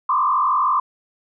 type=tone with frequency modulation; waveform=sine; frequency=1108.7 Hz; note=C#6; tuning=in tune; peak=-15 dBFS; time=0.09-0.8 s; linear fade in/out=5 ms; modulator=46.2 Hz; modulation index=2.3; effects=none